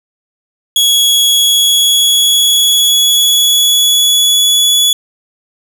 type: tone with pitch glide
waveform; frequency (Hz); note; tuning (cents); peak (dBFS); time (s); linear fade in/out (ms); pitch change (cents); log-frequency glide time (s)
sawtooth; 3345 to 3407; G#7 to G#7; +12 to +44; -4; 0.76-4.93; 2; +32; 1.29-4.81
effects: none